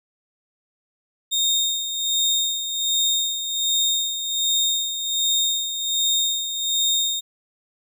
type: tone with tremolo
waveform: 30% pulse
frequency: 3684 Hz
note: A#7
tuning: 21 cents flat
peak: -15 dBFS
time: 1.31-7.21 s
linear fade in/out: 20 ms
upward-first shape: sine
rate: 1.3 Hz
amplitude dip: 60%
effects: none